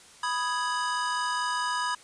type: chord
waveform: square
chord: G# minor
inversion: first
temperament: equal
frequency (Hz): 987.8 / 1244.5 / 1661.2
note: B5 / D#6 / G#6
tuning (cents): 0 / 0 / 0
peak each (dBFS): -30 / -34 / -33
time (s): 0.23-1.95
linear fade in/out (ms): 5
effects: white hiss -52 dBFS RMS until 2.03 s + resampled to 22050 Hz